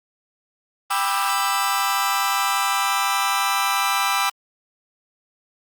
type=chord; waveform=sawtooth; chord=E minor seventh; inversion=first; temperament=just; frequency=791.1 / 988.9 / 1186.7 / 1318.5 Hz; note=G5 / B5 / D6 / E6; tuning=+16 / +2 / +18 / 0 cents; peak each=-21 dBFS; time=0.9-4.3 s; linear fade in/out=10 ms; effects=Opus 24 kbps